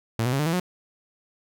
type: tone with pitch steps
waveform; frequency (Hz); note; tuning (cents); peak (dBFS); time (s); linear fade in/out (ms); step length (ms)
sawtooth; 114 / 125.04 / 137.14 / 150.42 / 164.99 / 180.96; A#2 / B2 / C#3 / D3 / E3 / F#3; -38 / +22 / -18 / +42 / +2 / -38; -18; 0.19-0.598; 0; 68
effects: none